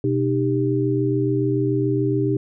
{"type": "tone cluster", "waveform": "sine", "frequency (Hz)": [126.1, 307.1, 394.1], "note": ["B2", "D#4", "G4"], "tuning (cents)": [36, -23, 9], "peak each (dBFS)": -22, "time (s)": [0.04, 2.37], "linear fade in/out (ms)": 2, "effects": []}